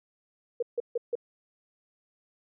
sine tone bursts, 475.9 Hz, A#4, 36 cents sharp, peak -25 dBFS, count 4, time 0.6-1.154 s, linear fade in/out 5 ms, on 26 ms, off 150 ms, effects none

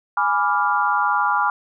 sine chord, G# diminished seventh, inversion none, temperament equal, 830.6 / 987.8 / 1174.7 / 1396.9 Hz, G#5 / B5 / D6 / F6, 0 / 0 / 0 / 0 cents, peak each -22 dBFS, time 0.17-1.5 s, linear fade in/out 2 ms, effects none

